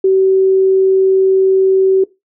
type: tone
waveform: sine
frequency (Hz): 381.7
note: G4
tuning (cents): -46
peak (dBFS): -7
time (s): 0.04-2.04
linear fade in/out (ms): 5
effects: noise-tail reverb RT60 0.2 s tail -19 dB re dry